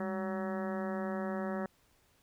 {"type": "harmonic tone with a mistuned harmonic", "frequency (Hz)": 188.3, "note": "F#3", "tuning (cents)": 31, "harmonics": [1, 2, 3, 4, 5, 6, 7, 8, 9, 10], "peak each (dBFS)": [-36, -41, -40, -45, -48, -50, -47, -54, -49, -52], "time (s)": [0, 1.66], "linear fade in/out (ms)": 2, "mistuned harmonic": 1, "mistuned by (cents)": 110, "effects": ["pink hiss -69 dBFS RMS until 2.22 s"]}